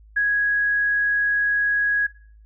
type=tone; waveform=sine; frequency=1661.2 Hz; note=G#6; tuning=in tune; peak=-17 dBFS; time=0.16-2.07 s; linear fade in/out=10 ms; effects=noise-tail reverb RT60 0.5 s tail -20 dB re dry + added 53 Hz sine -46 dBFS peak until 2.45 s